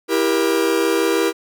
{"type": "chord", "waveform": "45% pulse", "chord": "E diminished", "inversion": "none", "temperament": "just", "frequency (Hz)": [329.6, 395.6, 474.7], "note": ["E4", "G4", "Bb4"], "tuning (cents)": [0, 16, 31], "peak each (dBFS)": -20, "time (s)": [0.08, 1.33], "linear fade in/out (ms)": 50, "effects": []}